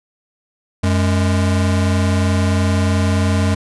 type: tone pair together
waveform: square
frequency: 92.3 / 207.7 Hz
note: F#2 / G#3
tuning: -4 / 0 cents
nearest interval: octave + major second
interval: 1404 cents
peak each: -15 / -20 dBFS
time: 0.83-3.55 s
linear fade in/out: 10 ms
effects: resampled to 24000 Hz